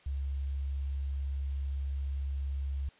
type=tone with quantisation; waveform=sine; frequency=68.8 Hz; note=C#2; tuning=12 cents flat; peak=-31 dBFS; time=0.06-2.89 s; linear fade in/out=5 ms; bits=10; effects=white hiss -61 dBFS RMS until 2.99 s + resampled to 8000 Hz